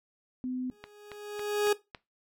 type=tone; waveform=sine; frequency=253.8 Hz; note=B3; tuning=47 cents sharp; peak=-31 dBFS; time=0.44-0.7 s; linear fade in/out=0 ms
type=tone with exponential growth; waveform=40% pulse; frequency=415.2 Hz; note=G#4; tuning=in tune; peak=-21 dBFS; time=0.71-1.73 s; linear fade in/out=5 ms; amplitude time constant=220 ms
type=click train; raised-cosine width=0.3 ms; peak=-25 dBFS; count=5; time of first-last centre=0.84-1.948 s; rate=3.61 Hz
effects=noise-tail reverb RT60 0.2 s tail -17 dB re dry